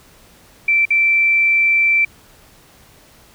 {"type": "tone with dropouts", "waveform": "sine", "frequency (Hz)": 2338, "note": "D7", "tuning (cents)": -8, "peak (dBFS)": -11, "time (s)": [0.68, 2.05], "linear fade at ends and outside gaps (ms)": 5, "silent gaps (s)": [0.854, 0.904], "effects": ["pink hiss -48 dBFS RMS until 3.34 s"]}